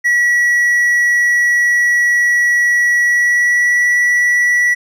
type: tone with pitch glide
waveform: triangle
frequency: 1933 to 1948.7 Hz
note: B6 to B6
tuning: -38 to -24 cents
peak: -8 dBFS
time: 0.04-4.75 s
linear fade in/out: 20 ms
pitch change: +14 cents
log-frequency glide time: 3.03-3.89 s
effects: none